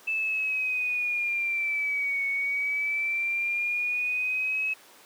sine linear two-way sweep, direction down then up, 2637 to 2217 to 2574 Hz, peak -25 dBFS, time 0.07-4.74 s, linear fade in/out 10 ms, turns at 2.26 s, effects pink hiss -52 dBFS RMS until 5.05 s + high-pass 400 Hz 12 dB/octave

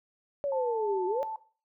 sine exponential two-way sweep, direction down then up, 578 to 358 to 578 Hz, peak -27 dBFS, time 0.44-1.23 s, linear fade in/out 0 ms, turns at 1.06 s
sine tone with vibrato, 880 Hz, A5, in tune, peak -33 dBFS, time 0.52-1.36 s, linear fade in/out 2 ms, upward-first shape sine, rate 18 Hz, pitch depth 10 cents each way
effects noise-tail reverb RT60 0.4 s tail -17 dB re dry

